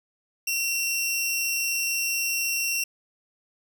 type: tone pair together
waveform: sawtooth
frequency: 2726 / 5743 Hz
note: F7 / F8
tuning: -43 / +47 cents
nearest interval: octave + minor second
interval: 1290 cents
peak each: -22 / -28 dBFS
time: 0.47-2.84 s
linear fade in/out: 5 ms
effects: none